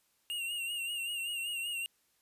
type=tone with vibrato; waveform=square; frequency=2800 Hz; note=F7; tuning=4 cents sharp; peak=-35 dBFS; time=0.3-1.86 s; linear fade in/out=0 ms; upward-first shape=sine; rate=5.2 Hz; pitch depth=55 cents each way; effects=white hiss -73 dBFS RMS until 2.21 s + resampled to 32000 Hz